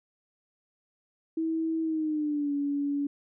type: tone with pitch glide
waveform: sine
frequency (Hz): 323.5 to 284.9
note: E4 to C#4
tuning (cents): -32 to +48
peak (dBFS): -26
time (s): 1.37-3.07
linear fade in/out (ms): 5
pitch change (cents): -220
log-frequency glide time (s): 1.82-2.53
effects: none